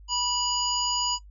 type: harmonic tone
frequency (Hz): 978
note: B5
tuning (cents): -17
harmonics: 1 / 3 / 5 / 7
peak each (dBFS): -30 / -30 / -30 / -30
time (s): 0.08-1.19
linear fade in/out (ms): 50
effects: noise-tail reverb RT60 0.1 s tail -19 dB re dry + added 50 Hz sine -45 dBFS peak until 1.3 s